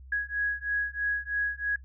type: beating tone pair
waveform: sine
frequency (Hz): 1661.2 / 1664.3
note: G#6 / G#6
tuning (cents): 0 / +3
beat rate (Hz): 3.1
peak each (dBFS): -30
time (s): 0.12-1.76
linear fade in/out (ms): 5
effects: noise-tail reverb RT60 0.1 s tail -18 dB re dry + added 65 Hz sine -45 dBFS peak until 1.84 s